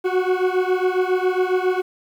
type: beating tone pair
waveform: 40% pulse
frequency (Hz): 365.6 / 372.9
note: F#4 / F#4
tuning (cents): -21 / +14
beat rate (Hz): 7.3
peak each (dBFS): -19 / -20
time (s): 0.04-1.82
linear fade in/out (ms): 20
effects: low-pass 2000 Hz 12 dB/octave + 8-bit